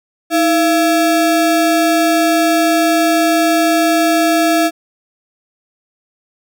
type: ring-modulated tone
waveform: square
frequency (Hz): 501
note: B4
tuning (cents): +25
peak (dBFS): -8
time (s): 0.3-4.71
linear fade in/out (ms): 50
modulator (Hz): 182
effects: none